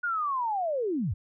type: linear sweep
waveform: sine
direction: down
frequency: 1460 to 70.1 Hz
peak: -26 dBFS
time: 0.03-1.14 s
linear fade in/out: 10 ms
effects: none